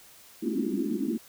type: band-pass noise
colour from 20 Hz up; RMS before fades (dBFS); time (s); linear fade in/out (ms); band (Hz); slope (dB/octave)
pink; -29; 0.42-1.18; 10; 200 to 370; 96
effects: white hiss -53 dBFS RMS until 1.28 s